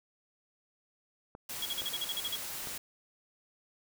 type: clicks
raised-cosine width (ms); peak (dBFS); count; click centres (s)
1; -31; 3; 1.351 / 1.819 / 2.672
type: noise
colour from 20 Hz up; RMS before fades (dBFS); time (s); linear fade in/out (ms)
white; -40; 1.49-2.78; 5
type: tone bursts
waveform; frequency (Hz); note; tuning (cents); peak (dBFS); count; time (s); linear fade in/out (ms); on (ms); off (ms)
sine; 3322; G#7; 0; -32; 10; 1.62-2.358; 5; 36; 42
effects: none